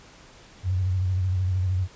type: tone with vibrato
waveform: sine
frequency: 92.5 Hz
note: F#2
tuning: in tune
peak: -21 dBFS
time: 0.63-1.88 s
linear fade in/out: 50 ms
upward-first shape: square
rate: 13 Hz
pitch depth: 45 cents each way
effects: pink hiss -50 dBFS RMS until 1.95 s + resampled to 16000 Hz